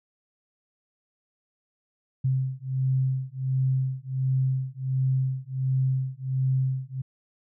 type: beating tone pair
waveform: sine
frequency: 130.81 / 132.21 Hz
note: C3 / C3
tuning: 0 / +18 cents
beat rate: 1.4 Hz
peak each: -26 dBFS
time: 2.24-7.02 s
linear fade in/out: 10 ms
effects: none